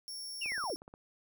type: tone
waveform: sawtooth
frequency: 5480 Hz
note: F8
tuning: 34 cents flat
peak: -38 dBFS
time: 0.08-0.76 s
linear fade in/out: 0 ms
type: linear sweep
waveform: sine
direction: down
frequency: 2899 to 244.5 Hz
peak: -34 dBFS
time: 0.41-0.75 s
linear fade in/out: 10 ms
type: click train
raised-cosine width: 1 ms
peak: -36 dBFS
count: 9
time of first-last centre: 0.46-0.939 s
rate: 16.7 Hz
effects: none